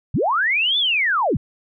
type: linear two-way sweep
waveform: sine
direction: up then down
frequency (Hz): 73.42 to 3556 to 73.42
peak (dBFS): -16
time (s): 0.14-1.37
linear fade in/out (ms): 5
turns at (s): 0.78
effects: none